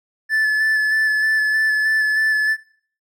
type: tone with vibrato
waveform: triangle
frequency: 1740 Hz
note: A6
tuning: 20 cents flat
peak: -13 dBFS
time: 0.29-2.57 s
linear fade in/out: 50 ms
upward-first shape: square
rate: 3.2 Hz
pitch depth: 14 cents each way
effects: noise-tail reverb RT60 0.5 s tail -19 dB re dry